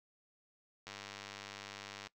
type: click train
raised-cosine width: 0.2 ms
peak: -28 dBFS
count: 121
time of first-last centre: 0.87-2.07 s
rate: 100 Hz
effects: noise-tail reverb RT60 0.1 s tail -19 dB re dry